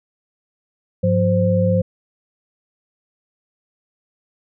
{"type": "tone cluster", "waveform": "sine", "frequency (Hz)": [102.2, 178.1, 522], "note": ["G#2", "F3", "C5"], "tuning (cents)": [-27, 34, -4], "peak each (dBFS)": -18, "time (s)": [1.03, 1.82], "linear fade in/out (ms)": 10, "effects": []}